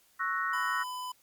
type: chord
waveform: sine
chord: F# dominant seventh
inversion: second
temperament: equal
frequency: 1108.7 / 1318.5 / 1480 / 1864.7 Hz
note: C#6 / E6 / F#6 / A#6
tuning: 0 / 0 / 0 / 0 cents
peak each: -34 dBFS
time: 0.19-0.84 s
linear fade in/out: 20 ms
type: tone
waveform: square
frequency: 1003 Hz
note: B5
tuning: 26 cents sharp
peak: -36 dBFS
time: 0.53-1.12 s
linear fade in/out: 5 ms
effects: white hiss -65 dBFS RMS until 1.22 s + MP3 96 kbps